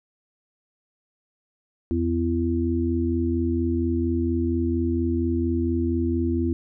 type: harmonic tone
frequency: 84.3 Hz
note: E2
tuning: 39 cents sharp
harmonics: 1 / 3 / 4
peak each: -25 / -25 / -25 dBFS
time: 1.91-6.53 s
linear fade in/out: 0 ms
effects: none